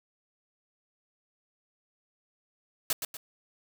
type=noise with echo; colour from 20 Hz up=white; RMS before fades=-27 dBFS; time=2.9-2.93 s; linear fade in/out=2 ms; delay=120 ms; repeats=2; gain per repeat=-7 dB; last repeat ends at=3.17 s; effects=none